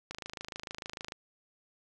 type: click train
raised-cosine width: 0.2 ms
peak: -22 dBFS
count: 28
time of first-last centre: 0.11-1.121 s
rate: 26.7 Hz
effects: none